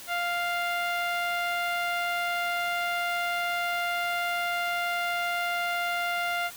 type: tone with low-pass filter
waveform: 10% pulse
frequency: 698.5 Hz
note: F5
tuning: in tune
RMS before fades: -29 dBFS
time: 0.07-6.51 s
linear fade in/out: 50 ms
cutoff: 2200 Hz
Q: 0.82
effects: white hiss -44 dBFS RMS until 6.56 s